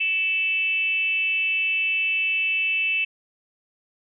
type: tone with frequency modulation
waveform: sine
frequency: 2637 Hz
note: E7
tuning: in tune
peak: -20 dBFS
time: 0-3.05 s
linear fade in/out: 10 ms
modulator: 377 Hz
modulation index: 0.48
effects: none